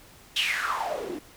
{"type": "noise with band-pass filter sweep", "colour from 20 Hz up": "white", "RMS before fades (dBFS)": -29, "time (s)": [0.36, 1.19], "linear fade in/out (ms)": 5, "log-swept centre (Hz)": [3300, 280], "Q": 6.8, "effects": ["pink hiss -52 dBFS RMS until 1.36 s"]}